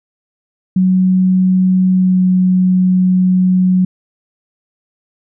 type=tone with pitch glide; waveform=sine; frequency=185.6 to 184.11 Hz; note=F#3 to F#3; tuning=+6 to -8 cents; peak=-8 dBFS; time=0.76-3.85 s; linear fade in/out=5 ms; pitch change=-14 cents; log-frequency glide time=1.92-2.23 s; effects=none